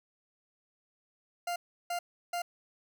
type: tone bursts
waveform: 40% pulse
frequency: 698.5 Hz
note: F5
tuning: in tune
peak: -31 dBFS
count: 3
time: 1.47-2.42 s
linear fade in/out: 5 ms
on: 90 ms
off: 340 ms
effects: none